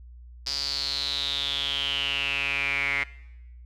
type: tone with band-pass filter sweep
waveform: sawtooth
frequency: 140 Hz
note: C#3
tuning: 18 cents sharp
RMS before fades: -28 dBFS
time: 0.46-3.04 s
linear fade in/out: 10 ms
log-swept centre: 4900 to 2100 Hz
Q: 9.7
effects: noise-tail reverb RT60 0.9 s tail -19 dB re dry + added 60 Hz sine -43 dBFS peak until 3.65 s